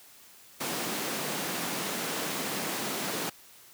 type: high-pass noise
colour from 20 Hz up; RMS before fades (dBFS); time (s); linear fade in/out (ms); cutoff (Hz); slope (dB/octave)
pink; -33; 0.6-3.3; 10; 170; 24
effects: white hiss -54 dBFS RMS until 3.73 s + high-pass 60 Hz 12 dB/octave